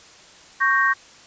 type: chord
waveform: sine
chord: G diminished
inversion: second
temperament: equal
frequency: 1108.7 / 1568 / 1864.7 Hz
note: Db6 / G6 / Bb6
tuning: 0 / 0 / 0 cents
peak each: -20 dBFS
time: 0.6-0.94 s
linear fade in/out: 20 ms
effects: white hiss -47 dBFS RMS until 1.26 s + resampled to 16000 Hz